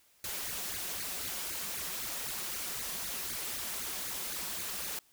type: noise with flanger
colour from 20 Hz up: white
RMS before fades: -38 dBFS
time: 0.24-4.99 s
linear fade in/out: 2 ms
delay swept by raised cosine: 0.45 to 5.55 ms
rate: 3.9 Hz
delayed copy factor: +1
effects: white hiss -66 dBFS RMS until 5.12 s